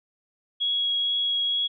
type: tone with vibrato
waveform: sine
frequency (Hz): 3322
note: G#7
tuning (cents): 0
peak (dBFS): -22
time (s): 0.6-1.68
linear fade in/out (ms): 20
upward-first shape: triangle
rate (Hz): 2.2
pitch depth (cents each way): 8
effects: none